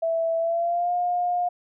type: tone with pitch glide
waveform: sine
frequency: 659.3 to 710.7 Hz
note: E5 to F5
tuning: 0 to +30 cents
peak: -21 dBFS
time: 0.02-1.49 s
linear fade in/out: 10 ms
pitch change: +130 cents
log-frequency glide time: 0.38-0.93 s
effects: none